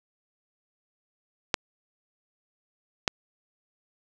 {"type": "clicks", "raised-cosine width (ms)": 0.2, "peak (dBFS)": -4, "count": 2, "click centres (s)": [1.542, 3.078], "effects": []}